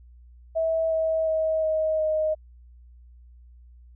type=tone with pitch steps; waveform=sine; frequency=649 / 642.3 / 635.6 / 629.1 / 622.6 Hz; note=E5 / E5 / D#5 / D#5 / D#5; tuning=-27 / -45 / +37 / +19 / +1 cents; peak=-21 dBFS; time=0.55-2.35 s; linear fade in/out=20 ms; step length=360 ms; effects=added 60 Hz sine -47 dBFS peak until 3.95 s